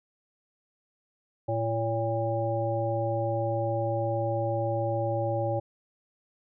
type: harmonic tone with a mistuned harmonic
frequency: 113.2 Hz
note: A2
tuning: 50 cents sharp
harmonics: 1 / 3 / 5 / 7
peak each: -30 / -34 / -29 / -33 dBFS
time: 1.48-5.6 s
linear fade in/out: 10 ms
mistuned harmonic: 7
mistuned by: +26 cents
effects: none